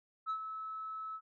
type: tone with ADSR envelope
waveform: sine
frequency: 1300 Hz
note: E6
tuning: 24 cents flat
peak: -30 dBFS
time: 0.26-1.21 s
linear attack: 39 ms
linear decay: 79 ms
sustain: -9 dB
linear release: 61 ms
effects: tanh soft clip ceiling -31 dBFS